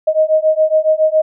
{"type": "beating tone pair", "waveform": "sine", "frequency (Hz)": [622.3, 629.5], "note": ["D#5", "D#5"], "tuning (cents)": [0, 20], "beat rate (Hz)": 7.2, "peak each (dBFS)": -13, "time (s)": [0.07, 1.22], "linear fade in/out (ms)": 10, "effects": []}